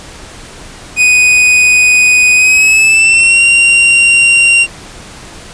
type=tone with pitch glide; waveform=45% pulse; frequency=2489 to 2762 Hz; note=D#7 to F7; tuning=0 to -20 cents; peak=-4 dBFS; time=0.96-4.67 s; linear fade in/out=50 ms; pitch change=+180 cents; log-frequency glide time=2.34-3.43 s; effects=pink hiss -31 dBFS RMS until 5.53 s + resampled to 22050 Hz